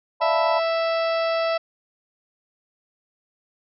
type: chord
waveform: sine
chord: B half-diminished seventh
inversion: first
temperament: equal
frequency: 587.3 / 698.5 / 880 / 987.8 Hz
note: D5 / F5 / A5 / B5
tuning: 0 / 0 / 0 / 0 cents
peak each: -28 / -29 / -26 / -24 dBFS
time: 0.2-0.6 s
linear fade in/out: 20 ms
type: harmonic tone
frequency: 659.3 Hz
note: E5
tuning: in tune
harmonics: 1 / 2 / 3 / 4 / 5 / 6 / 7 / 8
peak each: -21 / -28 / -34 / -34 / -39 / -41 / -38 / -40 dBFS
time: 0.21-1.58 s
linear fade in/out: 10 ms
effects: none